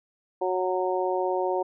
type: harmonic tone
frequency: 184.2 Hz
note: F#3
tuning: 7 cents flat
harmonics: 2 / 3 / 4 / 5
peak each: -27 / -29 / -30 / -31 dBFS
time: 0.41-1.63 s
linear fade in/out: 10 ms
effects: none